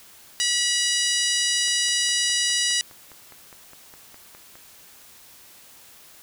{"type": "harmonic tone", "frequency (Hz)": 971, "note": "B5", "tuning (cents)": -30, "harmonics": [2, 3, 4, 5, 6, 7, 8, 9, 10], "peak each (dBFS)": [-29, -26, -28, -27, -28, -34, -31, -33, -33], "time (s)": [0.4, 2.81], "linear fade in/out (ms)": 0}
{"type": "click train", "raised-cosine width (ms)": 0.5, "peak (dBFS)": -31, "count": 15, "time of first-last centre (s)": [1.68, 4.555], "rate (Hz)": 4.87}
{"effects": ["white hiss -49 dBFS RMS until 6.22 s"]}